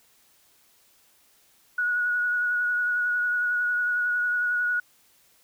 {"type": "tone with vibrato", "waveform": "sine", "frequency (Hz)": 1459, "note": "F#6", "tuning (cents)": -25, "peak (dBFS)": -22, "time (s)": [1.78, 4.8], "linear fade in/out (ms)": 5, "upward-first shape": "sine", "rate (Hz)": 11, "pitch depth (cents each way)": 16, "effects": ["white hiss -61 dBFS RMS until 5.43 s"]}